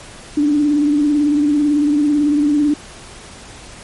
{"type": "tone with vibrato", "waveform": "sine", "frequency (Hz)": 293.7, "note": "D4", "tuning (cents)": 0, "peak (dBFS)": -11, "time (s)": [0.37, 2.74], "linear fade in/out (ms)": 5, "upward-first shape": "sine", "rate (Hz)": 18, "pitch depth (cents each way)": 47, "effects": ["pink hiss -37 dBFS RMS until 3.83 s", "MP3 48 kbps"]}